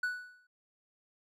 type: tone with exponential decay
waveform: triangle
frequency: 1480 Hz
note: F#6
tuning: in tune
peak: -26 dBFS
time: 0.03-0.47 s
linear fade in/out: 5 ms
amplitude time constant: 94 ms
effects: none